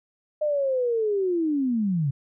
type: linear sweep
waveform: sine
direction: down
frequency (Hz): 613 to 130.81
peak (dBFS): -21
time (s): 0.41-2.11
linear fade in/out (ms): 10
effects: none